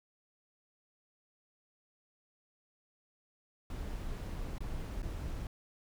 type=noise with dropouts; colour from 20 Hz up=brown; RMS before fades=-39 dBFS; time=3.7-5.47 s; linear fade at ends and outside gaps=2 ms; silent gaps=4.583-4.605 / 5.02-5.028 s; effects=none